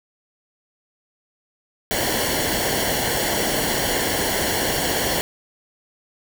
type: noise with comb filter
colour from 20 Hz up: pink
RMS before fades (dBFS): -22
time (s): 1.91-5.21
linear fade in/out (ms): 0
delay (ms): 0.8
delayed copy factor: -0.7
effects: none